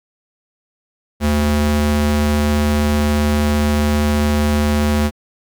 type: ring-modulated tone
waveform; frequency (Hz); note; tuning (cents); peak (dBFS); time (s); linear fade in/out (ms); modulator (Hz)
square; 148.9; D3; +24; -11; 1.2-5.11; 50; 70.7
effects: Opus 48 kbps